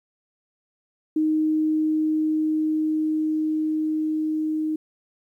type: tone with level ramp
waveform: sine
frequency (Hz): 311.1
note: D#4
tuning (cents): 0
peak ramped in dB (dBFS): -18 to -22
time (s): 1.16-4.76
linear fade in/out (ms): 5
effects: 10-bit